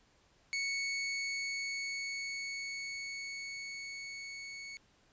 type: tone with level ramp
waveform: sawtooth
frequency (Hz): 2217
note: C#7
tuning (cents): 0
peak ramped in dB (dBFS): -29 to -40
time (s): 0.53-4.77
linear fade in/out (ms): 0
effects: pink hiss -68 dBFS RMS until 5.12 s + resampled to 16000 Hz